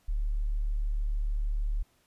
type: tone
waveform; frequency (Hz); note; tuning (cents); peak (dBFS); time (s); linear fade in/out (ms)
sine; 36.71; D1; 0; -26; 0.08-1.83; 10
effects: pink hiss -68 dBFS RMS until 2.06 s + resampled to 32000 Hz